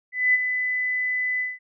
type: tone with ADSR envelope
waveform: sine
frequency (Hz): 2003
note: B6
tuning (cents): +24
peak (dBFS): -14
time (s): 0.12-1.59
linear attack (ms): 220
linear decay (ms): 30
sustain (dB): -8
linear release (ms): 190
effects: none